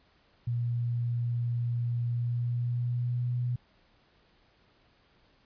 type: tone with pitch glide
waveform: sine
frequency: 119.4 to 122.62 Hz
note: A#2 to B2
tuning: +42 to -12 cents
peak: -27 dBFS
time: 0.47-3.56 s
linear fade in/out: 5 ms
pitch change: +46 cents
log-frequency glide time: 2.1-3.33 s
effects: pink hiss -65 dBFS RMS until 5.45 s + resampled to 11025 Hz